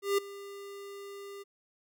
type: tone with ADSR envelope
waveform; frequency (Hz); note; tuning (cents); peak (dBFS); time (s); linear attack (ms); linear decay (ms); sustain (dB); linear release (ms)
square; 400; G4; +35; -24; 0.02-1.44; 160; 8; -19; 23
effects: none